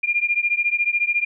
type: beating tone pair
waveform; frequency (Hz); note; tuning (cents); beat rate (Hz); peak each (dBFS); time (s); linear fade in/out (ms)
sine; 2400 / 2414; D7 / D7; +37 / +47; 14; -21; 0.03-1.25; 10
effects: none